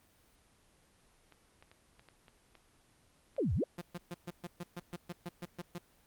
clicks, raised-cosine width 0.3 ms, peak -39 dBFS, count 8, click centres 1.323 / 1.625 / 1.715 / 1.995 / 2.087 / 2.282 / 2.553 / 3.365 s
sine exponential two-way sweep, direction down then up, 622.3 to 70.3 to 622.3 Hz, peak -29 dBFS, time 3.38-3.64 s, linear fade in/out 5 ms, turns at 3.54 s
sawtooth tone bursts, 174.61 Hz, F3, in tune, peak -35 dBFS, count 13, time 3.78-5.782 s, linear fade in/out 5 ms, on 34 ms, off 130 ms
effects pink hiss -67 dBFS RMS until 6.06 s + Opus 24 kbps

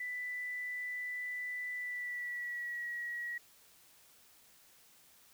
sine tone with pitch glide, 1985 to 1913 Hz, B6 to A#6, +8 to +44 cents, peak -37 dBFS, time 0-3.38 s, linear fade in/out 5 ms, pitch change -64 cents, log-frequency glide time 1.75-2.88 s, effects white hiss -63 dBFS RMS until 5.33 s

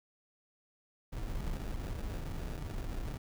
brown noise with sample-and-hold, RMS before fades -38 dBFS, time 1.12-3.18 s, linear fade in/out 10 ms, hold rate 1050 Hz, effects none

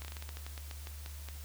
slowing click train, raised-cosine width 0.2 ms, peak -27 dBFS, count 14, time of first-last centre 0.02-1.287 s, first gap 28 ms, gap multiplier 1.19, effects added 73 Hz sine -43 dBFS peak until 1.44 s + white hiss -53 dBFS RMS until 1.44 s

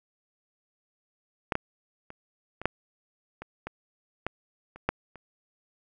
clicks, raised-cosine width 0.5 ms, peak -11 / -11 / -27 / -23 / -8 / -24 / -20 / -14 / -30 / -9 / -30 dBFS, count 11, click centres 1.522 / 1.554 / 2.104 / 2.616 / 2.656 / 3.42 / 3.67 / 4.266 / 4.76 / 4.89 / 5.157 s, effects none

